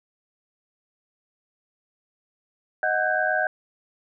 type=tone cluster; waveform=sine; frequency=624 / 735 / 1522 / 1610 Hz; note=D#5 / F#5 / F#6 / G6; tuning=+5 / -12 / +48 / +46 cents; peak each=-26 dBFS; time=2.83-3.47 s; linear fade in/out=2 ms; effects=none